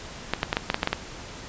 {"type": "clicks", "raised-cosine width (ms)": 0.3, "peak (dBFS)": -6, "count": 9, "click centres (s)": [0.336, 0.431, 0.529, 0.569, 0.701, 0.744, 0.831, 0.874, 0.93], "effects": ["pink hiss -40 dBFS RMS until 1.48 s", "resampled to 16000 Hz"]}